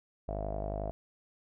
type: tone with low-pass filter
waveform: sawtooth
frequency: 51.2 Hz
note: G#1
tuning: 24 cents flat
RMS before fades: -36 dBFS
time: 0.28-0.91 s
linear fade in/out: 0 ms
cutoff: 660 Hz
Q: 9.7
effects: none